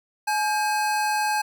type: tone pair together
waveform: square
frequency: 848.2 / 1599 Hz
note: G#5 / G6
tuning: +36 / +34 cents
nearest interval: major seventh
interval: 1098 cents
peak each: -23 / -29 dBFS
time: 0.27-1.42 s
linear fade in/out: 10 ms
effects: none